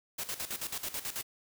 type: noise with tremolo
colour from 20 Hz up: white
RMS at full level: -36 dBFS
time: 0.18-1.23 s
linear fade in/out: 10 ms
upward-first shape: square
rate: 9.2 Hz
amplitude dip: 75%
effects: none